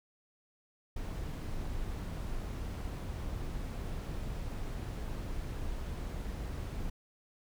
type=noise; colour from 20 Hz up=brown; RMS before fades=-38 dBFS; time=0.96-6.9 s; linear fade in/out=5 ms; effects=none